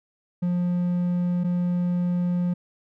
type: tone pair in turn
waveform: triangle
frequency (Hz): 176.9 / 176.9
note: F3 / F3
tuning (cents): +23 / +23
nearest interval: unison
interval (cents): 0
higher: neither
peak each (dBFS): -19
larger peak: neither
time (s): 0.42-1.44 / 1.44-2.54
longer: second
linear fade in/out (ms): 10
effects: none